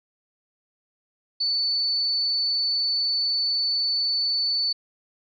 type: tone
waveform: sine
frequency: 4488 Hz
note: C#8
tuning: 21 cents sharp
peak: -21 dBFS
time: 1.4-4.73 s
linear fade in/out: 10 ms
effects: none